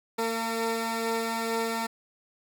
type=tone pair together; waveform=15% pulse; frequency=228 / 453.8 Hz; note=A#3 / A#4; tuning=-38 / -47 cents; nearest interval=octave; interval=1191 cents; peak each=-24 dBFS; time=0.18-1.87 s; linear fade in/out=10 ms; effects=none